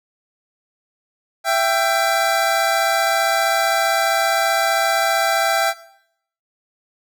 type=tone pair together; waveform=25% pulse; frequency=668.7 / 784 Hz; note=E5 / G5; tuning=+25 / 0 cents; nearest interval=minor third; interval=275 cents; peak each=-15 dBFS; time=1.44-5.74 s; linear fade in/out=50 ms; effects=noise-tail reverb RT60 0.7 s tail -17 dB re dry